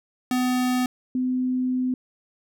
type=tone pair in turn; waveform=square / sine; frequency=251.5 / 254.3 Hz; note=B3 / C4; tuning=+32 / -49 cents; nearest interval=unison; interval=19 cents; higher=second; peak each=-21 dBFS; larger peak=neither; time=0.31-0.86 / 1.15-1.94 s; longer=second; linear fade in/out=2 ms; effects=none